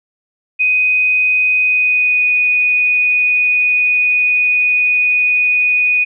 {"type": "tone with pitch glide", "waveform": "sine", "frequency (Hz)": [2500, 2478], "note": ["D#7", "D#7"], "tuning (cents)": [8, -8], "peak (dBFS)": -10, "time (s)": [0.59, 6.05], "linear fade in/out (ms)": 20, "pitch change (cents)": -16, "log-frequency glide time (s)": [1.63, 2.28], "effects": []}